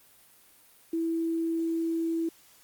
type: tone with quantisation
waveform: sine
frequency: 329.6 Hz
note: E4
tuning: in tune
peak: -26 dBFS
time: 0.93-2.29 s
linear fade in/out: 5 ms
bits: 9
effects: white hiss -58 dBFS RMS until 2.63 s + Opus 32 kbps